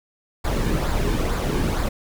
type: noise with flanger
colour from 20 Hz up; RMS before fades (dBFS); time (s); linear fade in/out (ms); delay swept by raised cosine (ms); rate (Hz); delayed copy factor
brown; -22; 0.44-1.89; 10; 0.33 to 1.53; 2.2; -0.5
effects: none